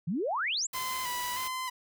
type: exponential sweep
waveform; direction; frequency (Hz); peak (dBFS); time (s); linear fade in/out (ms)
sine; up; 147.6 to 7902; -28; 0.07-0.67; 10
type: noise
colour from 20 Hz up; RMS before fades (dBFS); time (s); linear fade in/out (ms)
white; -40; 0.73-1.48; 5
type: tone with vibrato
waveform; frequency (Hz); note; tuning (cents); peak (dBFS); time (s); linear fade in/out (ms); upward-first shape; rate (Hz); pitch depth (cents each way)
sawtooth; 1006; B5; +32; -29; 0.74-1.7; 10; square; 1.6; 39
effects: none